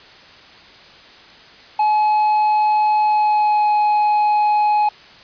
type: tone with pitch glide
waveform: triangle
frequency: 850 to 840.7 Hz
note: G#5 to G#5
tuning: +40 to +21 cents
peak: -11 dBFS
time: 1.79-4.89 s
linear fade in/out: 5 ms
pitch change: -19 cents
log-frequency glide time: 3.01-3.72 s
effects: white hiss -43 dBFS RMS until 5.23 s + resampled to 11025 Hz